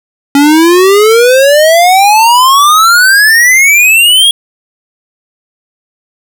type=exponential sweep; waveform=square; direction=up; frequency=277.2 to 3336 Hz; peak=-3 dBFS; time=0.35-4.31 s; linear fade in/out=2 ms; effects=none